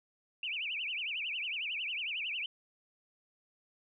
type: tone with vibrato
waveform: sine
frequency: 2637 Hz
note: E7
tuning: in tune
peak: -34 dBFS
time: 0.43-2.46 s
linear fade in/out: 2 ms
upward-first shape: triangle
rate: 11 Hz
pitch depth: 290 cents each way
effects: none